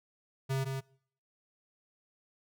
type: tone pair in turn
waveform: square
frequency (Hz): 134.2 / 134.2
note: C3 / C3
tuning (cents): +44 / +44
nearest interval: unison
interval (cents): 0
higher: neither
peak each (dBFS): -30 / -34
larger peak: first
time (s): 0.49-0.65 / 0.65-0.81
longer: neither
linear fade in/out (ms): 20
effects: noise-tail reverb RT60 0.6 s tail -23 dB re dry